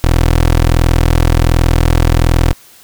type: tone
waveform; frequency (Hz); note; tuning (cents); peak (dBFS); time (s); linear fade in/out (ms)
20% pulse; 41.34; E1; +6; -3; 0.04-2.53; 0
effects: white hiss -42 dBFS RMS until 2.83 s